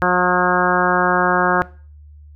harmonic tone, 180 Hz, F#3, 47 cents flat, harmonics 1 / 2 / 3 / 4 / 5 / 6 / 7 / 8 / 9, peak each -22 / -22 / -22 / -22 / -22 / -22 / -22 / -22 / -22 dBFS, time 0.02-1.62 s, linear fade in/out 0 ms, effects noise-tail reverb RT60 0.4 s tail -20 dB re dry + added 74 Hz sine -39 dBFS peak until 2.35 s

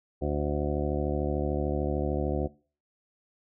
harmonic tone, 73.4 Hz, D2, in tune, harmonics 1 / 2 / 3 / 4 / 5 / 7 / 8 / 9 / 10, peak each -31 / -34 / -37 / -34 / -33 / -35 / -39 / -38 / -40 dBFS, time 0.21-2.48 s, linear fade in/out 20 ms, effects noise-tail reverb RT60 0.4 s tail -22 dB re dry

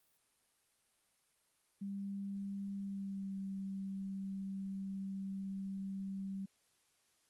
sine tone with pitch glide, 198.1 to 194.02 Hz, G3 to G3, +18 to -18 cents, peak -39 dBFS, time 1.81-6.46 s, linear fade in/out 10 ms, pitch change -36 cents, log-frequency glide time 2.76-3.37 s, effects white hiss -75 dBFS RMS until 7.29 s + Opus 32 kbps

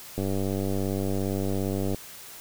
click train, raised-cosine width 2 ms, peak -16 dBFS, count 173, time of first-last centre 0.18-1.946 s, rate 97.4 Hz, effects white hiss -44 dBFS RMS until 2.4 s

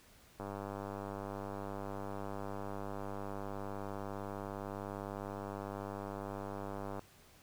click train, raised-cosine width 1 ms, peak -28 dBFS, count 659, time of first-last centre 0.4-6.993 s, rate 99.8 Hz, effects pink hiss -62 dBFS RMS until 7.42 s

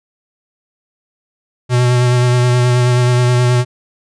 square tone with vibrato, 123.47 Hz, B2, in tune, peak -10 dBFS, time 1.69-3.65 s, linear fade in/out 50 ms, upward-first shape sine, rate 9.4 Hz, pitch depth 19 cents each way, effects resampled to 22050 Hz

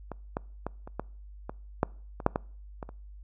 clicks, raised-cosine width 1 ms, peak -22 / -16 / -18 / -28 / -17 / -21 / -9 / -24 / -7 / -13 / -23 / -29 dBFS, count 12, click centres 0.117 / 0.369 / 0.666 / 0.875 / 0.996 / 1.495 / 1.831 / 2.202 / 2.264 / 2.359 / 2.828 / 2.891 s, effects noise-tail reverb RT60 0.5 s tail -25 dB re dry + added 50 Hz sine -44 dBFS peak until 3.23 s

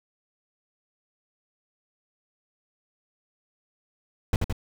brown noise with echo, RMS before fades -20 dBFS, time 4.33-4.36 s, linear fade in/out 2 ms, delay 83 ms, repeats 2, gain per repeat -3 dB, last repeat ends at 4.526 s, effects none

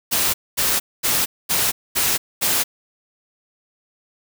white noise bursts, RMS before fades -19 dBFS, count 6, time 0.11-2.64 s, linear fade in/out 20 ms, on 230 ms, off 230 ms, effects none

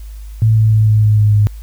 sine tone with pitch steps, 110.7 / 109.62 / 108.55 / 107.49 / 106.44 / 105.4 / 104.37 Hz, A2 / A2 / A2 / A2 / G#2 / G#2 / G#2, +11 / -6 / -23 / -40 / +43 / +26 / +9 cents, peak -7 dBFS, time 0.42-1.47 s, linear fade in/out 0 ms, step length 150 ms, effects added 52 Hz sine -27 dBFS peak until 1.62 s + white hiss -48 dBFS RMS until 1.62 s

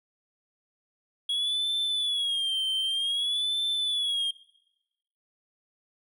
triangle tone with vibrato, 3322 Hz, G#7, in tune, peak -24 dBFS, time 1.29-4.31 s, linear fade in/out 5 ms, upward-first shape sine, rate 0.53 Hz, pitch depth 110 cents each way, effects noise-tail reverb RT60 1.0 s tail -23 dB re dry

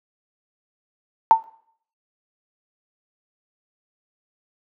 sine tone with exponential decay, 898 Hz, A5, 35 cents sharp, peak -4 dBFS, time 1.31-1.44 s, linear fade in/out 0 ms, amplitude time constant 27 ms, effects noise-tail reverb RT60 0.6 s tail -20 dB re dry + high-pass 300 Hz 12 dB/octave

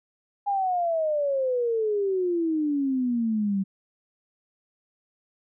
sine exponential sweep, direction down, 820 to 190.3 Hz, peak -22 dBFS, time 0.46-3.64 s, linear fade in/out 20 ms, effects none

